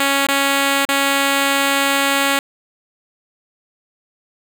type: tone with dropouts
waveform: 5% pulse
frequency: 277.2 Hz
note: C#4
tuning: in tune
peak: -3 dBFS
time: 0-2.39 s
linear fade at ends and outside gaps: 2 ms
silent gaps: 0.268-0.286 / 0.852-0.888 s
effects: none